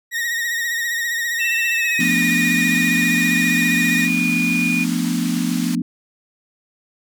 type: tone with vibrato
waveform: 40% pulse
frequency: 1876 Hz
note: A#6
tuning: 11 cents sharp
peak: -19 dBFS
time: 0.11-4.09 s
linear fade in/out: 50 ms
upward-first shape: triangle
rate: 15 Hz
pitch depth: 60 cents each way
type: tone with pitch glide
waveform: sine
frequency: 2667 to 2446 Hz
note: E7 to D#7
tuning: +20 to -30 cents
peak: -19 dBFS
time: 1.39-4.85 s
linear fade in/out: 20 ms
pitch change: -150 cents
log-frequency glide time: 1.71-2.13 s
type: chord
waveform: sine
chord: B half-diminished seventh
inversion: second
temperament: equal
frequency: 174.61 / 220 / 246.9 / 293.7 Hz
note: F3 / A3 / B3 / D4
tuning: 0 / 0 / 0 / 0 cents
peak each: -23 / -25 / -21 / -26 dBFS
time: 1.99-5.82 s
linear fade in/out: 5 ms
type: band-pass noise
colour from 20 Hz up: white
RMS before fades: -32 dBFS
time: 2-5.75 s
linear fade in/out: 0 ms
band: 840 to 8900 Hz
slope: 12 dB/octave
effects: none